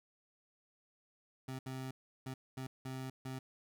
25% pulse tone bursts at uneven times, 131 Hz, C3, 2 cents sharp, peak -37 dBFS, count 6, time 1.48-1.59 / 1.66-1.91 / 2.26-2.34 / 2.57-2.67 / 2.85-3.1 / 3.25-3.39 s, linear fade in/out 5 ms, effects none

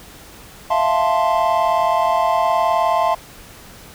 triangle chord, F major seventh, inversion third, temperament equal, 659.3 / 698.5 / 880 / 1046.5 Hz, E5 / F5 / A5 / C6, 0 / 0 / 0 / 0 cents, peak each -18 dBFS, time 0.7-3.15 s, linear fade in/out 10 ms, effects pink hiss -41 dBFS RMS until 3.94 s

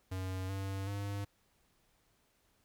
square tone with pitch steps, 93.7 / 97.12 / 100.66 Hz, F#2 / G2 / G2, +22 / -16 / +46 cents, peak -37 dBFS, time 0.11-1.25 s, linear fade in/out 10 ms, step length 380 ms, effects pink hiss -73 dBFS RMS until 2.64 s

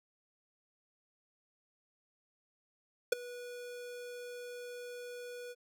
square tone with ADSR envelope, 488.1 Hz, B4, 20 cents flat, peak -23 dBFS, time 3.12-5.55 s, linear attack 6 ms, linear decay 11 ms, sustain -21 dB, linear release 38 ms, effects none

